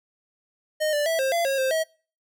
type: tone with pitch steps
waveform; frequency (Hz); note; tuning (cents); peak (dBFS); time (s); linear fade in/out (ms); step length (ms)
square; 616 / 588 / 655 / 532 / 681 / 543 / 526 / 641; D#5 / D5 / E5 / C5 / F5 / C#5 / C5 / E5; -17 / +2 / -11 / +29 / -44 / -36 / +9 / -49; -22; 0.8-1.84; 20; 130
effects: noise-tail reverb RT60 0.4 s tail -25 dB re dry